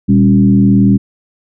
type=tone with frequency modulation; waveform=sine; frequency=197.2 Hz; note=G3; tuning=11 cents sharp; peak=-5 dBFS; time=0.08-0.98 s; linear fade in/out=20 ms; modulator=78.7 Hz; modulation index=0.97; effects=none